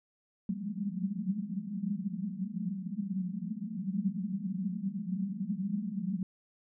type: band-pass noise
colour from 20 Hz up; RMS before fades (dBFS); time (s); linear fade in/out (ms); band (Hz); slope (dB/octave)
white; -35; 0.49-6.23; 2; 180 to 210; 96
effects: none